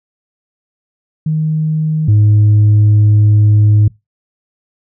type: tone pair in turn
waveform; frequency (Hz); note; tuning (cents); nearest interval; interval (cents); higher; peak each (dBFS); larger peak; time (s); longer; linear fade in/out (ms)
sine; 156.1 / 105.27; D#3 / G#2; +6 / +24; perfect fifth; 682; first; -11 / -3; second; 1.26-2.08 / 2.08-3.88; second; 5
effects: noise-tail reverb RT60 0.2 s tail -23 dB re dry + tanh soft clip ceiling -4 dBFS